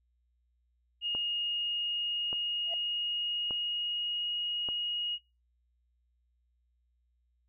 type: tone with pitch glide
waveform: sine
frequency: 2856 to 2881 Hz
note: F7 to F#7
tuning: +38 to -47 cents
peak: -30 dBFS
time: 1.01-5.19 s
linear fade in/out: 50 ms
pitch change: +15 cents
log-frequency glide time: 1.41-4.44 s
type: click train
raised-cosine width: 1 ms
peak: -28 dBFS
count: 4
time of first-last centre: 1.15-4.688 s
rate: 0.848 Hz
type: tone with exponential growth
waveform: triangle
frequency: 676 Hz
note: E5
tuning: 43 cents sharp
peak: -34 dBFS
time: 2.64-2.74 s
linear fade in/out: 2 ms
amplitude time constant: 21 ms
effects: noise-tail reverb RT60 0.3 s tail -24 dB re dry + added 60 Hz sine -70 dBFS peak until 7.48 s